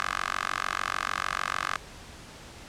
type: tone with high-pass filter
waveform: 10% pulse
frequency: 46.69 Hz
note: F#1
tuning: 16 cents sharp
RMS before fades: -31 dBFS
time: 0-1.76 s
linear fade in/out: 0 ms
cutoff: 1300 Hz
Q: 3.2
effects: pink hiss -46 dBFS RMS until 2.68 s + low-pass 8000 Hz 12 dB/octave